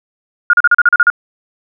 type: tone bursts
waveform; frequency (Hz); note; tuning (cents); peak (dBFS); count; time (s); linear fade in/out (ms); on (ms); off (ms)
sine; 1426; F6; +36; -4; 9; 0.5-1.101; 2; 33; 38
effects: none